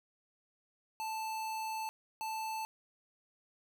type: tone bursts at uneven times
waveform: square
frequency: 880 Hz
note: A5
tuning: in tune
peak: -37 dBFS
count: 2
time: 1-1.89 / 2.21-2.65 s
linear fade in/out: 0 ms
effects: none